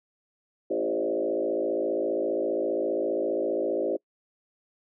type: tone with frequency modulation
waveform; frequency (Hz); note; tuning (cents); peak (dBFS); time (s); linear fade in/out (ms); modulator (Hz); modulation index
sine; 459.5; A#4; -25; -24; 0.7-3.97; 10; 55; 2.7
effects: noise-tail reverb RT60 0.1 s tail -26 dB re dry